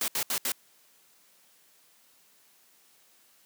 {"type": "noise bursts at uneven times", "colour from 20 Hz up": "white", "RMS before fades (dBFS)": -29, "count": 4, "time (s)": [[0.01, 0.08], [0.15, 0.23], [0.3, 0.38], [0.45, 0.52]], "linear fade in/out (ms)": 2, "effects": ["white hiss -62 dBFS RMS until 3.45 s", "high-pass 150 Hz 12 dB/octave"]}